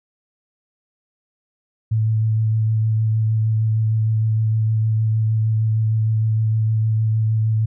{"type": "tone with vibrato", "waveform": "sine", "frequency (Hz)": 110, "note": "A2", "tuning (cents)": 0, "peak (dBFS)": -15, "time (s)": [1.91, 7.66], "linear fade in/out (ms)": 10, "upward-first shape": "sine", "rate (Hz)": 6.5, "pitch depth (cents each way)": 14, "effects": []}